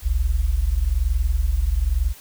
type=tone pair together; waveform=sine; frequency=46.89 / 67.9 Hz; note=F#1 / C#2; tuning=+24 / -35 cents; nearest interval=tritone; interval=641 cents; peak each=-20 dBFS; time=0.02-2.14 s; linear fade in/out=50 ms; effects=white hiss -45 dBFS RMS until 2.2 s